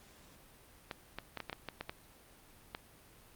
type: clicks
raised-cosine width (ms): 0.3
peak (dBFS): -23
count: 10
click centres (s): 0.912 / 1.186 / 1.373 / 1.403 / 1.497 / 1.529 / 1.687 / 1.81 / 1.895 / 2.749
effects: pink hiss -60 dBFS RMS until 3.35 s + Opus 48 kbps